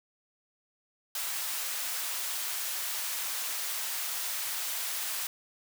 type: high-pass noise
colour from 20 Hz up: white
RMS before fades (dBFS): -34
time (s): 1.15-5.27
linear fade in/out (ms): 2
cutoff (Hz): 780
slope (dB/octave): 12
effects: none